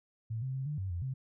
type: tone with pitch steps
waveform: sine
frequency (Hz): 112.1 / 131.3 / 133.1 / 148.7 / 95.5 / 86.8 / 131.9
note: A2 / C3 / C3 / D3 / G2 / F2 / C3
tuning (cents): +33 / +6 / +30 / +22 / -45 / -10 / +14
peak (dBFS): -33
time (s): 0.3-1.14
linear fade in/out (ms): 10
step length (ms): 120
effects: none